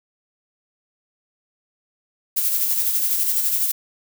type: noise with tremolo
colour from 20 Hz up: violet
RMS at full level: -19 dBFS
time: 2.36-3.72 s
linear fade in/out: 10 ms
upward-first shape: sine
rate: 12 Hz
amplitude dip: 40%
effects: none